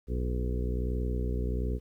harmonic tone with a mistuned harmonic, 61.3 Hz, B1, 12 cents flat, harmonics 1 / 2 / 3 / 4 / 5 / 6 / 7 / 8, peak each -29 / -37 / -40 / -40 / -45 / -42 / -40 / -46 dBFS, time 0.07-1.8 s, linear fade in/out 50 ms, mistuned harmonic 8, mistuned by +25 cents, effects 11-bit

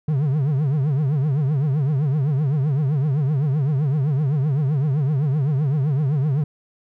triangle tone with vibrato, 142.7 Hz, D3, 49 cents flat, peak -15 dBFS, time 0.08-6.44 s, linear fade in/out 5 ms, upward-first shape triangle, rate 7.8 Hz, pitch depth 210 cents each way, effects none

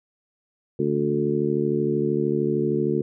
harmonic tone with a mistuned harmonic, 73.1 Hz, D2, 7 cents flat, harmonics 2 / 3 / 4 / 5 / 6, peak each -28 / -27 / -28 / -24 / -27 dBFS, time 0.79-3.02 s, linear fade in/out 5 ms, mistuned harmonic 2, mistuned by -16 cents, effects none

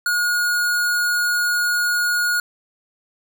square tone, 1441 Hz, F#6, 46 cents flat, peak -18 dBFS, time 0.06-2.4 s, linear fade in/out 2 ms, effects none

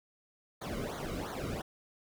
brown noise with flanger, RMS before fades -38 dBFS, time 0.61-1.62 s, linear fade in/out 10 ms, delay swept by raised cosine 0.37 to 1.19 ms, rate 2.9 Hz, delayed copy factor -1, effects none

